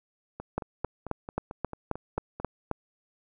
two click trains, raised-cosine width 1 ms, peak -23 / -14 dBFS, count 10 / 9, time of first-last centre 0.4-2.4 / 0.58-2.713 s, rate 4.5 / 3.75 Hz, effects none

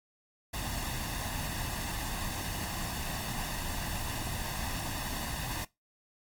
pink noise with comb filter, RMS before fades -36 dBFS, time 0.53-5.65 s, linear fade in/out 10 ms, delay 1.1 ms, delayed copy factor +0.6, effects noise-tail reverb RT60 0.2 s tail -21 dB re dry + AAC 64 kbps

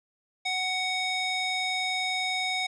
square tone with band-pass filter, 745 Hz, F#5, 12 cents sharp, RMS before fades -29 dBFS, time 0.45-2.67 s, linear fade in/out 10 ms, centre 3200 Hz, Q 1.5, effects resampled to 24000 Hz

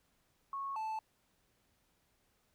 sine / triangle tone pair in turn, 1100 / 876.6 Hz, C#6 / A5, -14 / -7 cents, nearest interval major third, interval 393 cents, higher first, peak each -37 / -34 dBFS, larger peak second, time 0.53-0.76 / 0.76-0.99 s, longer neither, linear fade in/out 2 ms, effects pink hiss -75 dBFS RMS until 2.54 s

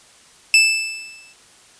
sawtooth tone with exponential decay, 2637 Hz, E7, in tune, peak -4 dBFS, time 0.54-1.33 s, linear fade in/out 1 ms, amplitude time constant 170 ms, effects white hiss -49 dBFS RMS until 1.79 s + resampled to 22050 Hz

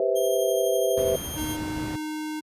sine chord, C major seventh, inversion second, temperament just, 392.4 / 490.5 / 523.3 / 654.1 Hz, G4 / B4 / C5 / E5, +2 / -12 / 0 / -14 cents, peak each -26 dBFS, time 0-1.16 s, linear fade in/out 2 ms
5% pulse tone with tremolo, 3200 Hz, G7, 35 cents sharp, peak -22 dBFS, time 0.15-1.57 s, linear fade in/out 20 ms, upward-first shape triangle, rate 12 Hz, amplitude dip 40%
brown noise, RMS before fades -30 dBFS, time 0.97-1.96 s, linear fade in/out 5 ms
square tone, 307.8 Hz, D#4, 19 cents flat, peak -30 dBFS, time 1.36-2.41 s, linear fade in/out 20 ms
effects high-pass 80 Hz 12 dB/octave + resampled to 32000 Hz

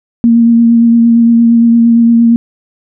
sine tone with vibrato, 232.5 Hz, A#3, 4 cents flat, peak -3 dBFS, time 0.24-2.36 s, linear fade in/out 0 ms, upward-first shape triangle, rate 8.7 Hz, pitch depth 21 cents each way, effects none

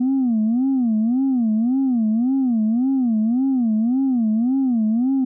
sine tone with vibrato, 241.5 Hz, B3, 39 cents flat, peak -14 dBFS, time 0-5.25 s, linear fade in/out 10 ms, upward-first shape sine, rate 1.8 Hz, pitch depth 200 cents each way, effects tanh soft clip ceiling -13 dBFS

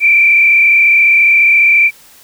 sine tone with frequency modulation, 2349 Hz, D7, in tune, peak -5 dBFS, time 0-1.91 s, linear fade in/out 50 ms, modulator 34.5 Hz, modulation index 1.6, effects white hiss -42 dBFS RMS until 2.23 s

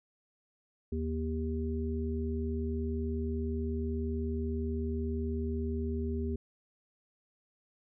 harmonic tone, 79.1 Hz, D#2, 29 cents sharp, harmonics 1 / 3 / 5, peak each -33 / -36 / -38 dBFS, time 0.92-6.36 s, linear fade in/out 5 ms, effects none

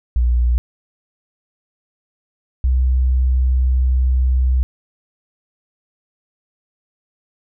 sine tone pair in turn, 60.2 / 63.78 Hz, B1 / C2, -44 / -44 cents, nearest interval minor second, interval 100 cents, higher second, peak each -12 dBFS, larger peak neither, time 0.16-0.58 / 2.64-4.63 s, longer second, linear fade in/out 0 ms, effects none

